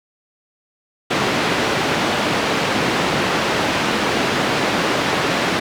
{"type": "band-pass noise", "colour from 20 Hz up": "pink", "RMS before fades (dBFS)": -19, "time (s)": [1.1, 5.6], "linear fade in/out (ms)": 10, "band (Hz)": [190, 3700], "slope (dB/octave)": 12, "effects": []}